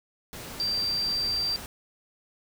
sine tone in noise, 4699 Hz, D8, in tune, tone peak -25 dBFS, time 0.6-1.56 s, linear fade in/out 0 ms, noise pink, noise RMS -40 dBFS, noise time 0.33-1.66 s, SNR +12 dB, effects none

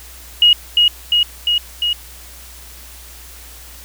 sine tone with echo, 2884 Hz, F#7, 45 cents flat, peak -6 dBFS, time 0.42-0.53 s, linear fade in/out 2 ms, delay 350 ms, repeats 4, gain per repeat -2 dB, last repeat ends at 1.93 s, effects added 60 Hz sine -39 dBFS peak until 3.84 s + white hiss -39 dBFS RMS until 3.84 s

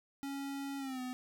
square tone with pitch glide, 277.2 to 252.7 Hz, C#4 to B3, 0 to +40 cents, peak -39 dBFS, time 0.23-1.13 s, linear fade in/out 0 ms, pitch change -160 cents, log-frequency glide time 0.78-1.01 s, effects none

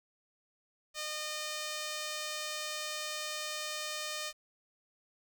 5% pulse tone, 610 Hz, D#5, 34 cents flat, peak -25 dBFS, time 0.94-4.33 s, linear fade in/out 50 ms, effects 10-bit

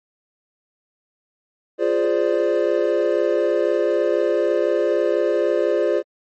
triangle chord, D half-diminished seventh, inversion first, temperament equal, 349.2 / 415.3 / 523.3 / 587.3 Hz, F4 / Ab4 / C5 / D5, 0 / 0 / 0 / 0 cents, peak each -20 dBFS, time 1.78-6.03 s, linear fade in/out 50 ms, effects MP3 32 kbps

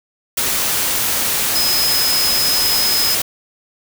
sine tone in noise, 5090 Hz, D#8, 39 cents sharp, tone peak -16 dBFS, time 1.55-3.15 s, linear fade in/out 5 ms, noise white, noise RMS -18 dBFS, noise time 0.37-3.22 s, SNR -1 dB, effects none

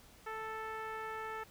10% pulse tone with low-pass filter, 440 Hz, A4, in tune, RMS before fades -42 dBFS, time 0.26-1.44 s, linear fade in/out 10 ms, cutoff 1600 Hz, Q 1.2, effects pink hiss -60 dBFS RMS until 1.5 s

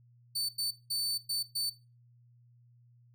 sawtooth tone bursts at uneven times, 4527 Hz, C#8, 36 cents sharp, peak -28 dBFS, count 5, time 0.35-0.49 / 0.58-0.71 / 0.9-1.18 / 1.29-1.43 / 1.55-1.7 s, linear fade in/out 10 ms, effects noise-tail reverb RT60 0.3 s tail -19 dB re dry + added 120 Hz sine -59 dBFS peak until 3.14 s

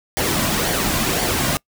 pink noise with flanger, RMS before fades -20 dBFS, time 0.17-1.57 s, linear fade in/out 0 ms, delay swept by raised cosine 0.76 to 2.36 ms, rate 1.9 Hz, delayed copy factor -0.5, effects noise-tail reverb RT60 0.1 s tail -25 dB re dry

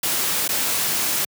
white noise with dropouts, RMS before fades -22 dBFS, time 0.03-1.25 s, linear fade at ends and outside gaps 5 ms, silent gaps 0.479-0.489 s, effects high-pass 100 Hz 12 dB/octave

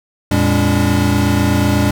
square tone cluster, 86.4 / 114.5 / 201.8 / 287.4 Hz, F2 / A#2 / G#3 / D4, -18 / -31 / -49 / -37 cents, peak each -18 dBFS, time 0.31-1.91 s, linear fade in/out 5 ms, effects none

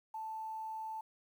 sine tone, 880 Hz, A5, in tune, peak -39 dBFS, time 0.14-1.01 s, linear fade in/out 5 ms, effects 11-bit

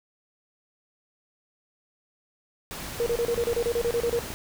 pink noise, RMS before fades -36 dBFS, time 2.71-4.34 s, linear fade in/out 0 ms
sine tone bursts, 471.1 Hz, A#4, 18 cents sharp, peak -22 dBFS, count 13, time 3-4.19 s, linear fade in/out 0 ms, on 62 ms, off 32 ms
clicks, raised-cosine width 2 ms, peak -26 dBFS, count 3, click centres 3.368 / 4.087 / 4.304 s
effects none

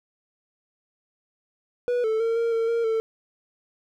triangle tone with pitch steps, 488.2 / 440 / 456.7 / 463.1 / 454.7 / 464 / 446.6 Hz, B4 / A4 / A#4 / A#4 / A#4 / A#4 / A4, -20 / 0 / -36 / -11 / -43 / -8 / +26 cents, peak -19 dBFS, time 1.88-3 s, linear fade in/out 0 ms, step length 160 ms, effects none

